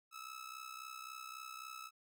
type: tone with amplitude modulation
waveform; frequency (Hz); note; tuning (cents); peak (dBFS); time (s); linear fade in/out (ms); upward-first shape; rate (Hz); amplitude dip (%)
sawtooth; 1300; E6; -24; -40; 0.11-1.91; 50; sine; 63.7; 75
effects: none